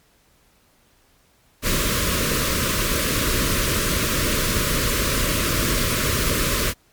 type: band-stop noise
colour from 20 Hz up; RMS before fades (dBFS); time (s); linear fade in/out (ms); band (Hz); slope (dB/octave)
pink; -21; 1.62-6.74; 50; 630 to 1000; 96
effects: pink hiss -59 dBFS RMS until 6.92 s + MP3 96 kbps